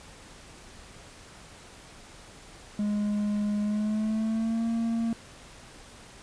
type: tone with pitch glide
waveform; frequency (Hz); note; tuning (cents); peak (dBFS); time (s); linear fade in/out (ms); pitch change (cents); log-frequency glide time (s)
triangle; 207.7 to 229.1; G#3 to A#3; 0 to -30; -23; 2.79-5.13; 2; +170; 3.6-4.66
effects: pink hiss -49 dBFS RMS until 6.22 s + resampled to 22050 Hz